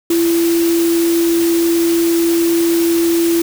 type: tone in noise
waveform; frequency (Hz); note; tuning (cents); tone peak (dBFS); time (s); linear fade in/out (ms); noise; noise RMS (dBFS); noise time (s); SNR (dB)
sine; 336.6; E4; +36; -11; 0.1-3.42; 5; white; -24; 0.1-3.42; +10
effects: none